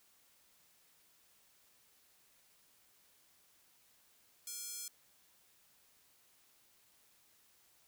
square tone with high-pass filter, 472.5 Hz, A#4, 23 cents sharp, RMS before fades -45 dBFS, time 4.47-4.88 s, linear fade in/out 2 ms, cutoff 6700 Hz, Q 1.3, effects white hiss -69 dBFS RMS until 7.87 s

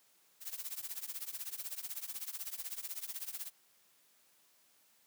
blue noise with tremolo, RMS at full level -39 dBFS, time 0.4-3.51 s, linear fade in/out 50 ms, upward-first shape triangle, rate 16 Hz, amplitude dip 95%, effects white hiss -69 dBFS RMS until 5.06 s + high-pass 150 Hz 12 dB/octave

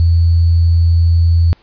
sine tone with sample-and-hold, 84.1 Hz, E2, 35 cents sharp, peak -7 dBFS, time 0-1.53 s, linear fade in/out 0 ms, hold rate 4410 Hz, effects pink hiss -51 dBFS RMS until 1.62 s + resampled to 11025 Hz

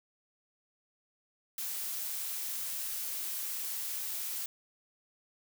blue noise, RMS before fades -37 dBFS, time 1.58-4.46 s, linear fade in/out 2 ms, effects none

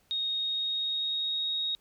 sine tone with pitch glide, 3729 to 3761 Hz, A#7 to A#7, 0 to +15 cents, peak -28 dBFS, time 0.11-1.75 s, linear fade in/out 0 ms, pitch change +15 cents, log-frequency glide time 0.32-1.49 s, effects pink hiss -67 dBFS RMS until 1.8 s

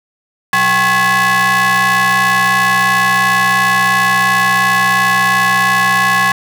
35% pulse ring-modulated tone, 301.9 Hz, D4, 48 cents sharp, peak -5 dBFS, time 0.53-6.32 s, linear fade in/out 2 ms, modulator 1390 Hz, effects none

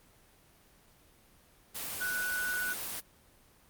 sine tone in noise, 1480 Hz, F#6, in tune, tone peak -31 dBFS, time 2-2.74 s, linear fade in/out 20 ms, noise white, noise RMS -38 dBFS, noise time 1.74-3.01 s, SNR +4 dB, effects pink hiss -62 dBFS RMS until 3.69 s + Opus 24 kbps

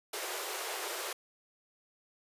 pink high-pass noise, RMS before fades -38 dBFS, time 0.13-1.13 s, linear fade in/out 5 ms, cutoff 350 Hz, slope 96 dB/octave, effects resampled to 32000 Hz

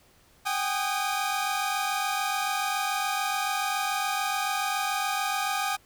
sawtooth tone cluster, 767 / 814 / 1233 Hz, G5 / G#5 / D#6, -38 / -35 / -16 cents, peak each -27 dBFS, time 0.45-5.77 s, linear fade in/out 20 ms, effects pink hiss -60 dBFS RMS until 5.85 s

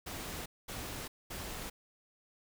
pink noise bursts, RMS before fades -42 dBFS, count 3, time 0.06-1.7 s, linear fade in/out 10 ms, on 400 ms, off 220 ms, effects none

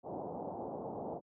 white low-pass noise, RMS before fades -41 dBFS, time 0.03-1.21 s, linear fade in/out 50 ms, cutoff 860 Hz, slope 48 dB/octave, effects high-pass 150 Hz 12 dB/octave

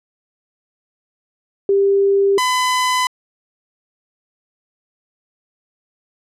sine / sawtooth tone pair in turn, 396 / 1007.7 Hz, G4 / B5, +18 / +35 cents, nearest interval octave + major third, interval 1617 cents, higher second, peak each -11 dBFS, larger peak neither, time 1.69-2.38 / 2.38-3.07 s, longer neither, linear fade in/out 2 ms, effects low-pass 10000 Hz 12 dB/octave

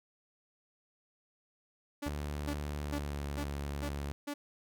sawtooth tone bursts, 288.9 Hz, D4, 28 cents flat, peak -32 dBFS, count 6, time 2.02-4.34 s, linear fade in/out 10 ms, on 70 ms, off 380 ms
sawtooth tone with pitch glide, 73.42 to 71.21 Hz, D2 to C#2, 0 to +47 cents, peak -32 dBFS, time 2.06-4.12 s, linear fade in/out 0 ms, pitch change -53 cents, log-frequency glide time 2.8-3.32 s
effects none

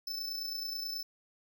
square tone with amplitude modulation, 5274 Hz, E8, in tune, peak -34 dBFS, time 0.07-1.03 s, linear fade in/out 5 ms, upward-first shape sine, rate 29.3 Hz, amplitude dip 45%, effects none

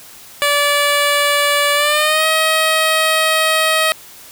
10% pulse tone with pitch glide, 578 to 634 Hz, D5 to D#5, -28 to +32 cents, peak -4 dBFS, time 0.42-3.92 s, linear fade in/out 0 ms, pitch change +160 cents, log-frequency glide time 1.74-2.26 s, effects white hiss -39 dBFS RMS until 4.31 s

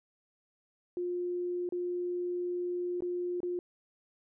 sine tone with dropouts, 354.7 Hz, F4, 27 cents sharp, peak -31 dBFS, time 0.97-3.59 s, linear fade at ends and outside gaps 1 ms, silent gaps 1.69-1.723 / 3.006-3.022 / 3.404-3.431 s, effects none

